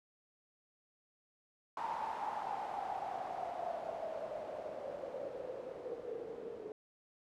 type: noise with low-pass filter sweep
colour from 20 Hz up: blue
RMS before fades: -42 dBFS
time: 1.77-6.72 s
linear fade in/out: 2 ms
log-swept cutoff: 930 to 430 Hz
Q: 9.3
effects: none